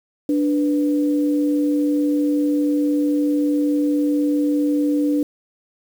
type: tone pair together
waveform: sine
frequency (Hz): 293.7 / 493.9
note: D4 / B4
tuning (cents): 0 / 0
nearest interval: major sixth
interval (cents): 900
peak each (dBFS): -16 / -26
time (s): 0.29-5.23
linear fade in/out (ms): 2
effects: 7-bit